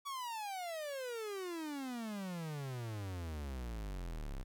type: exponential sweep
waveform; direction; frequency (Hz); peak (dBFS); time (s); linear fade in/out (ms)
45% pulse; down; 1146 to 31.41; -40; 0.05-4.44; 20
effects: 13-bit